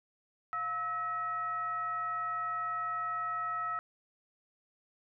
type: tone with frequency modulation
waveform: sine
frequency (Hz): 1300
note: E6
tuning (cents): -24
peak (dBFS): -32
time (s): 0.53-3.79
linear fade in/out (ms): 0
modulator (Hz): 594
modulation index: 0.51
effects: none